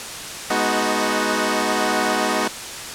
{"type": "chord", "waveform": "10% pulse", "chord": "G# minor seventh", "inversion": "none", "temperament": "equal with one note detuned", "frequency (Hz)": [209.9, 246.9, 311.1, 370], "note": ["G#3", "B3", "D#4", "F#4"], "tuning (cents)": [19, 0, 0, 0], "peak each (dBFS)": -16, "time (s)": [0.5, 2.48], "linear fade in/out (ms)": 5, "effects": ["white hiss -31 dBFS RMS until 2.94 s", "low-pass 9000 Hz 12 dB/octave"]}